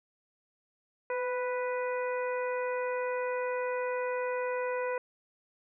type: harmonic tone with a mistuned harmonic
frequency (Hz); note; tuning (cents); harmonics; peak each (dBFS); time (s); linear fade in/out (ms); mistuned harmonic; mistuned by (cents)
493.9; B4; 0; 1 / 2 / 3 / 4 / 5; -31 / -37 / -41 / -43 / -45; 1.1-4.98; 2; 1; +27
effects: none